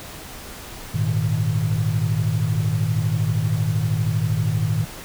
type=chord; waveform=sine; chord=Ab suspended second; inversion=none; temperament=equal; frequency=103.83 / 116.54 / 155.56 Hz; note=Ab2 / Bb2 / Eb3; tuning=0 / 0 / 0 cents; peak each=-22 dBFS; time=0.94-4.85 s; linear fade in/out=10 ms; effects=tanh soft clip ceiling -10 dBFS + pink hiss -37 dBFS RMS until 5.04 s